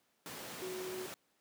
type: tone in noise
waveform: sine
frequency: 370 Hz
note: F#4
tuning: in tune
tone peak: -40 dBFS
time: 0.62-1.06 s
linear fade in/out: 0 ms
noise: pink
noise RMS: -45 dBFS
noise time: 0.26-1.14 s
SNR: +2 dB
effects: pink hiss -75 dBFS RMS until 1.4 s + high-pass 200 Hz 12 dB/octave